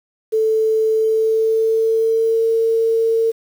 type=tone with pitch glide; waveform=sine; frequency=440 to 452.6 Hz; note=A4 to A4; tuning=0 to +49 cents; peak=-13 dBFS; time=0.32-3.32 s; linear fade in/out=20 ms; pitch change=+49 cents; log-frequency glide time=0.94-2.45 s; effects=7-bit